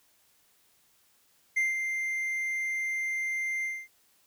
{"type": "tone with ADSR envelope", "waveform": "triangle", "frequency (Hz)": 2093, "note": "C7", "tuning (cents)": 0, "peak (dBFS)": -21, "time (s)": [1.56, 3.88], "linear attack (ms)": 14, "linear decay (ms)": 170, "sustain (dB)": -6, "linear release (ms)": 240, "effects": ["white hiss -66 dBFS RMS until 4.26 s"]}